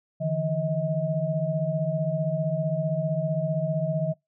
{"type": "tone cluster", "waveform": "sine", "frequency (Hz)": [148.9, 164.3, 635], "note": ["D3", "E3", "D#5"], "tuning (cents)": [24, -5, 35], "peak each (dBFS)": -28, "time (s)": [0.2, 4.14], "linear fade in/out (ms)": 20, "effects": ["noise-tail reverb RT60 0.2 s tail -25 dB re dry"]}